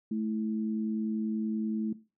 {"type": "tone pair together", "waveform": "sine", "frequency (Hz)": [217.8, 328.2], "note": ["A3", "E4"], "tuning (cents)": [-17, -8], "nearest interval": "perfect fifth", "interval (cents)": 709, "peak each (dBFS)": [-29, -37], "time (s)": [0.11, 1.93], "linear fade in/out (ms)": 5, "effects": ["noise-tail reverb RT60 0.3 s tail -17 dB re dry"]}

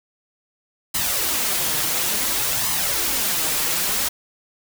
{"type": "noise with flanger", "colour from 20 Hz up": "white", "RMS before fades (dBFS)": -22, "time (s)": [0.94, 4.09], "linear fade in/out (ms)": 10, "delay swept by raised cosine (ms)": [0.98, 6.58], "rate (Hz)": 0.57, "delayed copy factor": 0.55, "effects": []}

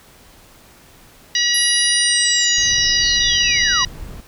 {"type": "harmonic tone", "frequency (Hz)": 963, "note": "B5", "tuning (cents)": -44, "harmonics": [2, 3, 4, 5, 6], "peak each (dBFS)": [-21, -21, -21, -21, -21], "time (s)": [1.35, 3.85], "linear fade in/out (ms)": 2}
{"type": "linear sweep", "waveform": "sine", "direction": "down", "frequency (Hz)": [11210, 982], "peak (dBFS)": -20, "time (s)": [1.54, 3.84], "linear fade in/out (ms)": 5}
{"type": "noise", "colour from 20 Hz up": "brown", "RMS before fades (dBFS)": -32, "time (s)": [2.57, 4.21], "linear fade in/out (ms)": 10}
{"effects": ["pink hiss -47 dBFS RMS until 4.27 s"]}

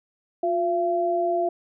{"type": "tone pair together", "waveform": "sine", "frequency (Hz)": [355.3, 680.1], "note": ["F4", "F5"], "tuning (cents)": [30, -46], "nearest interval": "major seventh", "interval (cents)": 1124, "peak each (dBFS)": [-25, -22], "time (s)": [0.43, 1.49], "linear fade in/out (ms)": 5, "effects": []}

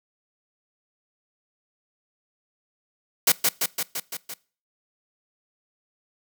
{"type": "noise with echo", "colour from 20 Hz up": "white", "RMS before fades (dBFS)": -17, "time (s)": [3.27, 3.32], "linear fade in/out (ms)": 5, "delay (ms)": 170, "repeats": 6, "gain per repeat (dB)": -3, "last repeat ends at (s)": 4.34, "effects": ["noise-tail reverb RT60 0.4 s tail -23 dB re dry", "high-pass 150 Hz 12 dB/octave"]}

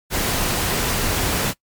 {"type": "noise", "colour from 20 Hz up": "pink", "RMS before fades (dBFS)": -21, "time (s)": [0.1, 1.54], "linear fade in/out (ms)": 50, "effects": ["noise-tail reverb RT60 0.1 s tail -21 dB re dry", "MP3 96 kbps"]}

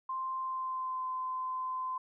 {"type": "tone with pitch glide", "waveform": "sine", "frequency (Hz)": [1046.5, 1029.7], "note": ["C6", "C6"], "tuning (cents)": [0, -28], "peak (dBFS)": -33, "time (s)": [0.09, 1.98], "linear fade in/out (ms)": 5, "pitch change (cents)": -28, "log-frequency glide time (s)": [0.38, 1.06], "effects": []}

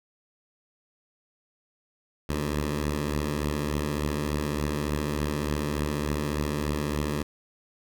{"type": "beating tone pair", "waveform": "10% pulse", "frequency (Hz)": [71.1, 74.5], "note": ["C#2", "D2"], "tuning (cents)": [45, 25], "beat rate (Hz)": 3.4, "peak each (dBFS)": [-26, -19], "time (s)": [2.29, 7.23], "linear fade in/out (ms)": 5, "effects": []}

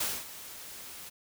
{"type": "noise with ADSR envelope", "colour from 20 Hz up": "white", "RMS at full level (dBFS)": -30, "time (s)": [0, 1.1], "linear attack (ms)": 7, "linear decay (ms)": 230, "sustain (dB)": -15, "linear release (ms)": 18, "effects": []}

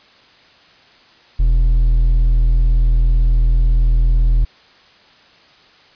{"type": "tone with hard clipping", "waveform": "sine", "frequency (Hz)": 41, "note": "E1", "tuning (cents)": -9, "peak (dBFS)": -11, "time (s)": [1.39, 4.45], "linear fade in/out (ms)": 10, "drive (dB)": 4, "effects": ["white hiss -48 dBFS RMS until 5.95 s", "resampled to 11025 Hz"]}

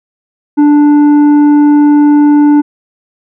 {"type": "tone with tanh clipping", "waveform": "sine", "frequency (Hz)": 293.7, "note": "D4", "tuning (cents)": 0, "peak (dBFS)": -4, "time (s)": [0.57, 2.62], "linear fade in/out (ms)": 20, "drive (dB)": 7, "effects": []}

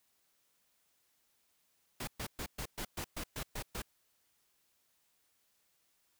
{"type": "noise bursts", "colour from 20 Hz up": "pink", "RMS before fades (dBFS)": -40, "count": 10, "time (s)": [2, 3.82], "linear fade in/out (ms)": 5, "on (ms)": 74, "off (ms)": 120, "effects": ["white hiss -75 dBFS RMS until 6.19 s"]}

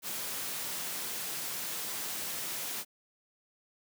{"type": "high-pass noise", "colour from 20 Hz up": "white", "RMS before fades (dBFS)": -37, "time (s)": [0.02, 2.85], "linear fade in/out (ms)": 50, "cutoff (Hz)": 110, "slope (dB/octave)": 48, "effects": []}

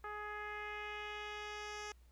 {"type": "tone with low-pass filter sweep", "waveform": "10% pulse", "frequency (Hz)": 418.8, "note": "G#4", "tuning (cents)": 15, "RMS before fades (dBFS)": -45, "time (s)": [0.04, 1.92], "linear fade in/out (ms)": 2, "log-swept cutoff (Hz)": [1400, 5900], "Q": 1.8, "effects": ["added 60 Hz sine -60 dBFS peak until 2.11 s", "pink hiss -74 dBFS RMS until 2.11 s"]}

